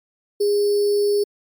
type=tone with sample-and-hold; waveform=sine; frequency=409.2 Hz; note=G#4; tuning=26 cents flat; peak=-15 dBFS; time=0.4-1.24 s; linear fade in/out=10 ms; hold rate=4900 Hz; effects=MP3 96 kbps